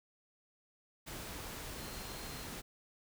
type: tone in noise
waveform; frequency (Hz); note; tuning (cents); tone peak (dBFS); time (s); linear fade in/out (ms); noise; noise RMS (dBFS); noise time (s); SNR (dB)
sine; 4186; C8; 0; -55; 1.78-2.47; 20; pink; -45; 1.06-2.62; -13
effects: none